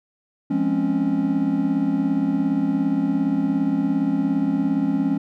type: chord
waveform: triangle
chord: Db major seventh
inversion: first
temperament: just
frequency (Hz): 173.24 / 207.9 / 259.9 / 277.2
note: F3 / Ab3 / C4 / Db4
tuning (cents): -14 / +2 / -11 / 0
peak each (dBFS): -25 / -23 / -24 / -19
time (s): 0.5-5.18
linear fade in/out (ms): 10
effects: none